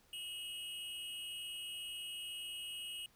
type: tone with amplitude modulation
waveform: square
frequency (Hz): 2886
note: F#7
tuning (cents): -44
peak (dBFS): -40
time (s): 0.13-3.06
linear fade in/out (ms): 2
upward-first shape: sine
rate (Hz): 278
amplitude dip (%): 70
effects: pink hiss -69 dBFS RMS until 3.15 s